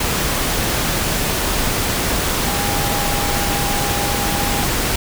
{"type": "tone in noise", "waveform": "sine", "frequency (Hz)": 810, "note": "G#5", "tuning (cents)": -43, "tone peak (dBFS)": -25, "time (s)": [2.46, 4.65], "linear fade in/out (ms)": 5, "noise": "pink", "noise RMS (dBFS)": -19, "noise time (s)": [0, 4.96], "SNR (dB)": -9, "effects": []}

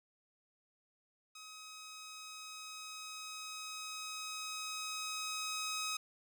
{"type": "tone with level ramp", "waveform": "10% pulse", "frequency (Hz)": 1268, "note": "D#6", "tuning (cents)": 32, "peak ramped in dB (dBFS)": [-42, -28], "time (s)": [1.35, 5.97], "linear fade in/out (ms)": 5, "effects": []}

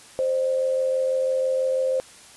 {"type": "tone pair together", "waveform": "sine", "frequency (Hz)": [523.3, 609.4], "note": ["C5", "D#5"], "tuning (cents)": [0, -36], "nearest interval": "minor third", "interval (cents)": 264, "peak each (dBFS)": [-20, -32], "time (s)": [0.19, 2], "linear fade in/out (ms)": 0, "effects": ["white hiss -47 dBFS RMS until 2.36 s", "resampled to 24000 Hz"]}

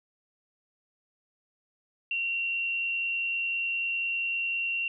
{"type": "tone with frequency modulation", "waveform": "sine", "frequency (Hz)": 2745, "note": "F7", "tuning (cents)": -31, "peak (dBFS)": -27, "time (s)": [2.11, 4.88], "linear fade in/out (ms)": 2, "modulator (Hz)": 106, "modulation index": 0.39, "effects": []}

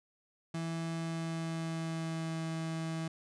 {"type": "tone with pitch glide", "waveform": "35% pulse", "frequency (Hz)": [164.81, 162.17], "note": ["E3", "E3"], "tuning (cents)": [0, -28], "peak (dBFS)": -33, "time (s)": [0.54, 3.08], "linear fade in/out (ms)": 5, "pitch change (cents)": -28, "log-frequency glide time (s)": [0.9, 2.41], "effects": ["resampled to 22050 Hz"]}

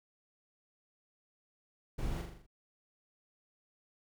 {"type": "noise with echo", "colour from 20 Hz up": "brown", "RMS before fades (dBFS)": -38, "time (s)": [1.98, 2.22], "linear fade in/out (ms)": 10, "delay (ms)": 41, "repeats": 6, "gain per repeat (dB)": -4, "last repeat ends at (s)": 2.466, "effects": []}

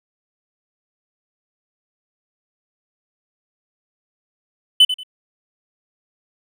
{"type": "tone with echo", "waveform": "triangle", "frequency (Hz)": 3013, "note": "F#7", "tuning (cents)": 31, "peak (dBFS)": -5, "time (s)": [4.8, 4.85], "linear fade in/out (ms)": 5, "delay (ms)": 92, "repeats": 2, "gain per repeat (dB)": -12, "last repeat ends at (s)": 5.034, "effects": []}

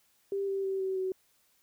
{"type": "tone with pitch steps", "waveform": "sine", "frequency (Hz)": [395.3, 390.3, 385.4, 380.5, 375.7], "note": ["G4", "G4", "G4", "F#4", "F#4"], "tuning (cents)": [15, -8, -29, 48, 26], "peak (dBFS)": -29, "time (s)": [0.32, 1.12], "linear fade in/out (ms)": 2, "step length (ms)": 160, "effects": ["white hiss -69 dBFS RMS until 1.62 s"]}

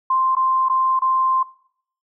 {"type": "tone with dropouts", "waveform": "sine", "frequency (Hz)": 1046.5, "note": "C6", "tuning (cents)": 0, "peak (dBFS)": -15, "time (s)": [0.1, 1.43], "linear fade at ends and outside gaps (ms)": 5, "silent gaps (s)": [[0.352, 0.366], [0.686, 0.697], [0.992, 1.019]], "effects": ["noise-tail reverb RT60 0.6 s tail -19 dB re dry"]}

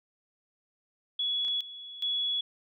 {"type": "tone with tremolo", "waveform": "sine", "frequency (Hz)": 3380, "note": "G#7", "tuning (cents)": 30, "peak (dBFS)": -27, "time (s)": [1.19, 2.41], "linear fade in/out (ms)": 5, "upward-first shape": "square", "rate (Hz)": 1.2, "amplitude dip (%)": 80}
{"type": "clicks", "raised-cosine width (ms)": 0.2, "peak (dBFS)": -31, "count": 2, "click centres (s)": [1.449, 1.482]}
{"effects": []}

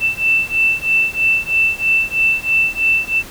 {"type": "beating tone pair", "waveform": "sine", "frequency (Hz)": [2662, 2665.1], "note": ["E7", "E7"], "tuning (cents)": [16, 18], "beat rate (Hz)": 3.1, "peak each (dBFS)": -16, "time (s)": [0, 3.23], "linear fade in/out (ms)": 50, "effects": ["pink hiss -35 dBFS RMS until 3.3 s"]}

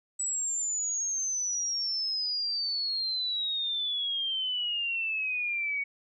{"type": "exponential sweep", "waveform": "sine", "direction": "down", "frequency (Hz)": [7902, 2231], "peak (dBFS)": -28, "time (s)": [0.19, 5.84], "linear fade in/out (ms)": 10, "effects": []}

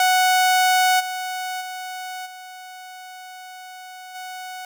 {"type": "tone with level steps", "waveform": "sawtooth", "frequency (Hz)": 740, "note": "F#5", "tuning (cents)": 0, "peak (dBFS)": [-11, -22, -26, -33, -28], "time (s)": [0, 4.65], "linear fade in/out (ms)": 2, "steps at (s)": [0.99, 1.6, 2.25, 4.14], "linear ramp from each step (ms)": 20, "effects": []}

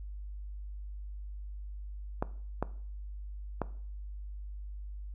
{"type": "clicks", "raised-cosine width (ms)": 1, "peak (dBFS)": -16, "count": 3, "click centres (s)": [2.225, 2.626, 3.617], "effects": ["noise-tail reverb RT60 0.5 s tail -17 dB re dry", "added 50 Hz sine -39 dBFS peak until 5.14 s"]}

